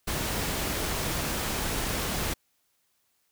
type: noise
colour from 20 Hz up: pink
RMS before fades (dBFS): -30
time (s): 0.07-2.34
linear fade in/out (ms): 10
effects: white hiss -72 dBFS RMS until 3.31 s